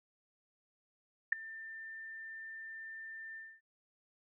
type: tone with ADSR envelope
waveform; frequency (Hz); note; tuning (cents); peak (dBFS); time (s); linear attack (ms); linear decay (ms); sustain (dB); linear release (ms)
sine; 1791; A6; +30; -21; 1.32-3.61; 7; 4; -23; 250
effects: none